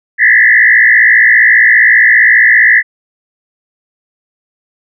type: tone with frequency modulation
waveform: sine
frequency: 1864.7 Hz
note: A#6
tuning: in tune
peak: -3 dBFS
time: 0.18-2.83 s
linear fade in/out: 50 ms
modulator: 57.5 Hz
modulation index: 2.9
effects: none